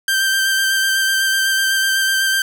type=tone with vibrato; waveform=sawtooth; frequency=1568 Hz; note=G6; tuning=in tune; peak=-11 dBFS; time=0.08-2.42 s; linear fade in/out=2 ms; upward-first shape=square; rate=8 Hz; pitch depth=13 cents each way; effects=none